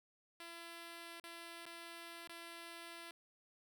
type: tone with dropouts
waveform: 5% pulse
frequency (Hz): 337.6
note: E4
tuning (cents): +41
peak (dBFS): -38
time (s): 0.4-3.11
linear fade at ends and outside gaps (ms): 1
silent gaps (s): 1.199-1.239 / 1.655-1.664 / 2.275-2.293
effects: none